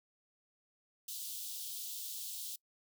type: high-pass noise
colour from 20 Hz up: white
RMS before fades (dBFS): -43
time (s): 1.08-2.56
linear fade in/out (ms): 5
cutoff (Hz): 3100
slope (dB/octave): 48
effects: noise-tail reverb RT60 0.1 s tail -24 dB re dry